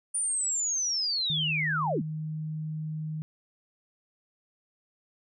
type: linear sweep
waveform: sine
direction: down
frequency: 9420 to 130.81 Hz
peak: -26 dBFS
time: 0.14-2.02 s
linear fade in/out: 10 ms
type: tone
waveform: sine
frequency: 155.56 Hz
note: D#3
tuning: in tune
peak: -31 dBFS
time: 1.3-3.22 s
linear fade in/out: 0 ms
effects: none